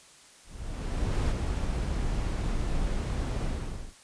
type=noise with ADSR envelope; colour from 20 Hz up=brown; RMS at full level=-25 dBFS; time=0.44-3.95 s; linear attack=870 ms; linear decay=12 ms; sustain=-4 dB; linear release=500 ms; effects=white hiss -54 dBFS RMS until 4.03 s + resampled to 22050 Hz

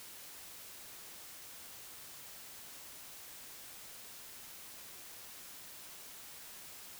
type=silence; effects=white hiss -51 dBFS RMS until 6.99 s

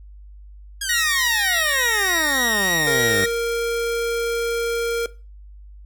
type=exponential sweep; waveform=10% pulse; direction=down; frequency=1661.2 to 93.2 Hz; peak=-15 dBFS; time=0.81-3.25 s; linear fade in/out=5 ms
type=tone with vibrato; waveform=sawtooth; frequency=1874 Hz; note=A#6; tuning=9 cents sharp; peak=-16 dBFS; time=0.89-3.26 s; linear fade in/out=5 ms; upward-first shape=sine; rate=3.4 Hz; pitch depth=19 cents each way
type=tone; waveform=square; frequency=466.2 Hz; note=A#4; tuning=in tune; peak=-21 dBFS; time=2.87-5.06 s; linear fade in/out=2 ms
effects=noise-tail reverb RT60 0.3 s tail -18 dB re dry + added 50 Hz sine -39 dBFS peak until 5.85 s

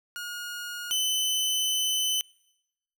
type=tone pair in turn; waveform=sawtooth; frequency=1434 / 3032 Hz; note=F6 / F#7; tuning=+45 / +42 cents; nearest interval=octave + minor second; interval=1297 cents; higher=second; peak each=-30 / -21 dBFS; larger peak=second; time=0.16-0.91 / 0.91-2.21 s; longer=second; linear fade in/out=0 ms; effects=noise-tail reverb RT60 0.9 s tail -25 dB re dry

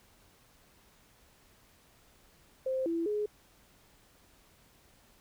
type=tone with pitch steps; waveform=sine; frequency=523 / 333.7 / 419.1 Hz; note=C5 / E4 / G#4; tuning=-1 / +21 / +16 cents; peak=-29 dBFS; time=2.66-3.26 s; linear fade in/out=5 ms; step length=200 ms; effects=pink hiss -63 dBFS RMS until 5.2 s

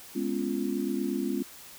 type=chord; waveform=sine; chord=C# dominant seventh; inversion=second; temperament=just; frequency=207.9 / 249.5 / 277.2 / 346.5 Hz; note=G#3 / B3 / C#4 / E#4; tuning=+2 / +18 / 0 / -14 cents; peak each=-33 / -33 / -32 / -33 dBFS; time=0.15-1.43 s; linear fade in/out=10 ms; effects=white hiss -48 dBFS RMS until 1.78 s

